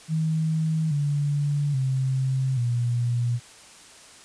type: tone with pitch steps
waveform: sine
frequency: 158.8 / 144.78 / 132 / 120.35 Hz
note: D#3 / D3 / C3 / B2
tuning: +36 / -24 / +16 / -44 cents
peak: -21 dBFS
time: 0.08-3.4 s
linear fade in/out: 50 ms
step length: 830 ms
effects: white hiss -48 dBFS RMS until 4.24 s + resampled to 22050 Hz